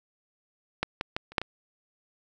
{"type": "clicks", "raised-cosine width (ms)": 0.3, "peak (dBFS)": [-10, -13, -13, -30, -7, -17], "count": 6, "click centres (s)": [0.83, 1.011, 1.165, 1.32, 1.382, 1.416], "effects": []}